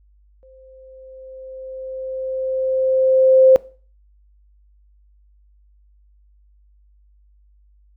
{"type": "tone with exponential growth", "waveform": "sine", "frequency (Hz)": 523.3, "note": "C5", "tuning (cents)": 0, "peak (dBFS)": -6, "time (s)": [0.43, 3.56], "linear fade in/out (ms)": 0, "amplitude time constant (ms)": 680, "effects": ["noise-tail reverb RT60 0.4 s tail -21 dB re dry", "added 50 Hz sine -51 dBFS peak until 7.96 s"]}